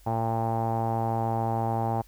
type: tone with low-pass filter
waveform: sawtooth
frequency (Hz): 113.7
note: A#2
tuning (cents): -43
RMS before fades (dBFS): -27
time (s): 0.06-2.02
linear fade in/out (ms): 10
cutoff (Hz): 820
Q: 7.3
effects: added 46 Hz sine -52 dBFS peak until 2.07 s + white hiss -60 dBFS RMS until 2.07 s